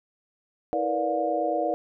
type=tone cluster; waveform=sine; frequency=321.8 / 463.5 / 492.5 / 585 / 713 Hz; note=E4 / A#4 / B4 / D5 / F5; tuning=-42 / -10 / -5 / -7 / +36 cents; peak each=-31 / -33 / -32 / -28 / -27 dBFS; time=0.73-1.74 s; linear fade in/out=0 ms; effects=none